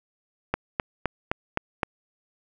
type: click train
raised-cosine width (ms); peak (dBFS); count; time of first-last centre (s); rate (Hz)
0.5; -8; 6; 0.54-1.832; 3.87
effects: none